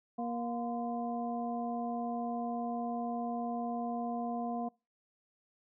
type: harmonic tone with a mistuned harmonic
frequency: 236.5 Hz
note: A#3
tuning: 25 cents sharp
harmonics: 1 / 2 / 3 / 4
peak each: -36 / -44 / -37 / -47 dBFS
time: 0.18-4.69 s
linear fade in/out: 10 ms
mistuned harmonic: 4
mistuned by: +140 cents
effects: noise-tail reverb RT60 0.3 s tail -26 dB re dry

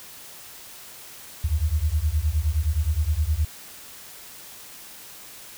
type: beating tone pair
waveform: sine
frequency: 72.1 / 81.7 Hz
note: D2 / E2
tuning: -31 / -15 cents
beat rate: 9.6 Hz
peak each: -23 dBFS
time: 1.44-3.45 s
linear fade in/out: 5 ms
effects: white hiss -43 dBFS RMS until 5.57 s

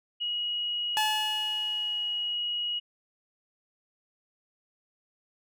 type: tone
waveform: sine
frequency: 2900 Hz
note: F#7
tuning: 35 cents flat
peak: -28 dBFS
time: 0.2-2.8 s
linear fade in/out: 20 ms
type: tone with exponential decay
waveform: sawtooth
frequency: 860 Hz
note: A5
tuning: 40 cents flat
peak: -20 dBFS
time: 0.97-2.35 s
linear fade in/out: 0 ms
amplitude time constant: 300 ms
effects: none

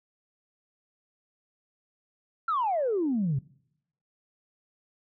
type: exponential sweep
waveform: sine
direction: down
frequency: 1396.9 to 127 Hz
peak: -23 dBFS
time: 2.48-3.39 s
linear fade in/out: 5 ms
effects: noise-tail reverb RT60 0.8 s tail -25 dB re dry + tanh soft clip ceiling -20 dBFS

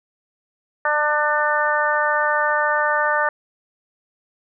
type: harmonic tone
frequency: 298.8 Hz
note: D4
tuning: 30 cents sharp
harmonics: 2 / 3 / 4 / 5 / 6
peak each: -23 / -23 / -23 / -23 / -23 dBFS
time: 0.85-3.29 s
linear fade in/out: 2 ms
effects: none

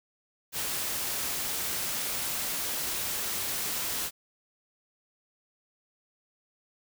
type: noise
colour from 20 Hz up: white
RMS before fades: -32 dBFS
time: 0.52-4.11 s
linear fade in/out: 50 ms
effects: none

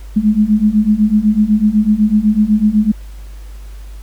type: beating tone pair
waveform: sine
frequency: 207.7 / 215.7 Hz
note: G#3 / A3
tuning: 0 / -34 cents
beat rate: 8 Hz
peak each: -13 / -11 dBFS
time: 0.16-2.92 s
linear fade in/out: 10 ms
effects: added 50 Hz sine -28 dBFS peak until 4.02 s + pink hiss -46 dBFS RMS until 4.02 s

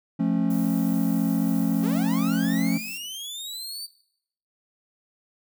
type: chord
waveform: triangle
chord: F augmented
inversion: none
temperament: just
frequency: 174.61 / 218.3 / 272.8 Hz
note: F3 / A3 / C#4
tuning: 0 / -13 / -28 cents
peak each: -23 dBFS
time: 0.19-2.78 s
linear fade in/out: 10 ms
type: noise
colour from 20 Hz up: violet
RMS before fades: -40 dBFS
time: 0.5-2.98 s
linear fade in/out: 5 ms
type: linear sweep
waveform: sawtooth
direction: up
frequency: 350.7 to 4647 Hz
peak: -30 dBFS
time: 1.82-3.87 s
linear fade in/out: 20 ms
effects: noise-tail reverb RT60 0.7 s tail -18 dB re dry

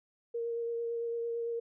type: tone with vibrato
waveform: sine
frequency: 466.2 Hz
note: A#4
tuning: in tune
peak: -32 dBFS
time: 0.34-1.6 s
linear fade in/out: 10 ms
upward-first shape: sine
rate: 8.9 Hz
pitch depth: 13 cents each way
effects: none

